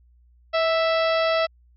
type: harmonic tone with a mistuned harmonic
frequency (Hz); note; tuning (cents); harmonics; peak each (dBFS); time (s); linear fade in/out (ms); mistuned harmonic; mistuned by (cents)
659.3; E5; 0; 1 / 2 / 3 / 4 / 5 / 6 / 7 / 8; -20 / -26 / -30 / -32 / -34 / -36 / -37 / -38; 0.53-1.47; 20; 1; -26
effects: added 60 Hz sine -53 dBFS peak until 1.76 s